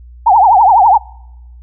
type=tone with vibrato; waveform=sine; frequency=830.6 Hz; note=G#5; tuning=in tune; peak=-4 dBFS; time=0.26-0.98 s; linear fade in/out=10 ms; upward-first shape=triangle; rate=12 Hz; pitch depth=260 cents each way; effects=noise-tail reverb RT60 0.9 s tail -25 dB re dry + added 60 Hz sine -33 dBFS peak until 1.62 s